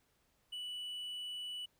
triangle tone, 2960 Hz, F#7, in tune, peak -39 dBFS, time 0.52-1.66 s, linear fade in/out 10 ms, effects pink hiss -75 dBFS RMS until 1.79 s

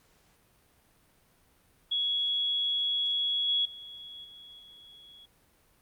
sine tone with level steps, 3349 Hz, G#7, 14 cents sharp, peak -26 / -24 / -42 / -47 / -50 dBFS, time 1.91-5.26 s, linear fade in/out 10 ms, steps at 3.48 / 3.65 / 4.24 / 4.59 s, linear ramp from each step 5 ms, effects pink hiss -65 dBFS RMS until 5.81 s + Opus 48 kbps

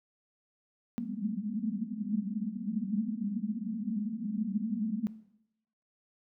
pink band-pass noise, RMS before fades -34 dBFS, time 0.98-5.07 s, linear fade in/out 0 ms, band 200 to 230 Hz, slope 96 dB/octave, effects noise-tail reverb RT60 0.8 s tail -17 dB re dry

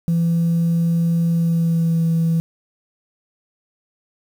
sine tone with pitch glide, 168 to 164.83 Hz, E3 to E3, +33 to 0 cents, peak -13 dBFS, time 0.08-2.4 s, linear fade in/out 0 ms, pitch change -33 cents, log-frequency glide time 1.28-2.04 s, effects tanh soft clip ceiling -12 dBFS + 7-bit

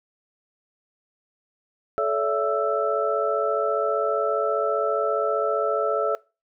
sine tone cluster, 432.7 / 569 / 664 / 1323 Hz, A4 / C#5 / E5 / E6, -29 / +45 / +12 / +6 cents, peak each -26 dBFS, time 1.98-6.15 s, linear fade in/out 0 ms, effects noise-tail reverb RT60 0.3 s tail -23 dB re dry

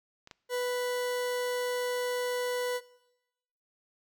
clicks, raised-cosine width 0.2 ms, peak -32 / -27 dBFS, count 2, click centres 0.274 / 0.312 s
40% pulse tone, 494 Hz, B4, in tune, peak -28 dBFS, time 0.49-2.81 s, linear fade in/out 50 ms
effects noise-tail reverb RT60 1.0 s tail -21 dB re dry

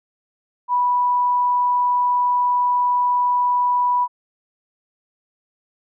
sine tone, 983 Hz, B5, 8 cents flat, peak -15 dBFS, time 0.68-4.08 s, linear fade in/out 50 ms, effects none

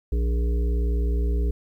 harmonic tone, 58.7 Hz, A#1, 13 cents sharp, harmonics 1 / 3 / 5 / 7 / 8, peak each -20 / -36 / -37 / -35 / -42 dBFS, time 0.12-1.51 s, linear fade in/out 5 ms, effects 10-bit

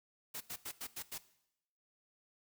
white noise bursts, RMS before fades -43 dBFS, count 6, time 0.34-1.182 s, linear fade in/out 10 ms, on 67 ms, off 88 ms, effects noise-tail reverb RT60 0.8 s tail -17 dB re dry

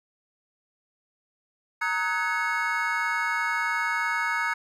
triangle tone cluster, 928 / 1271 / 1490 / 1679 / 2194 Hz, A#5 / D#6 / F#6 / G#6 / C#7, -8 / +36 / +12 / +18 / -18 cents, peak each -29 dBFS, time 1.81-4.54 s, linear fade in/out 10 ms, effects none

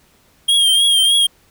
square tone with vibrato, 3230 Hz, G#7, 49 cents flat, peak -11 dBFS, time 0.48-1.27 s, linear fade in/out 10 ms, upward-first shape triangle, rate 3.3 Hz, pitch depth 60 cents each way, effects pink hiss -54 dBFS RMS until 1.5 s

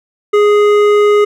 triangle tone with hard clipping, 415.3 Hz, G#4, in tune, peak -8 dBFS, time 0.33-1.25 s, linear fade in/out 10 ms, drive 15 dB, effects none

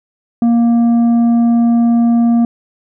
triangle tone with tanh clipping, 234.3 Hz, A#3, 9 cents sharp, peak -9 dBFS, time 0.42-2.45 s, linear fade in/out 2 ms, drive 10 dB, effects none

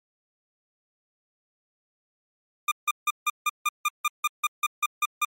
25% pulse tone bursts, 1205 Hz, D6, 44 cents sharp, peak -17 dBFS, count 14, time 2.68-5.25 s, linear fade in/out 5 ms, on 35 ms, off 160 ms, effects MP3 64 kbps

